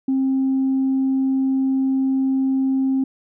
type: tone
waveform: sine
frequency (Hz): 266.1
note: C4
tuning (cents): +29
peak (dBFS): -15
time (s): 0.08-3.04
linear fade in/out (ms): 5
effects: tanh soft clip ceiling -13 dBFS